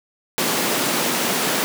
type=high-pass noise; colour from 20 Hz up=pink; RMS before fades=-21 dBFS; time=0.38-1.64 s; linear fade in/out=0 ms; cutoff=190 Hz; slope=24 dB/octave; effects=none